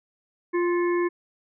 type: harmonic tone with a mistuned harmonic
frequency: 349.2 Hz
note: F4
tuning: in tune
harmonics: 1 / 3 / 5 / 6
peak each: -21 / -31 / -35 / -37 dBFS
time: 0.53-1.09 s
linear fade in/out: 20 ms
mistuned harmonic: 6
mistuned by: +66 cents
effects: none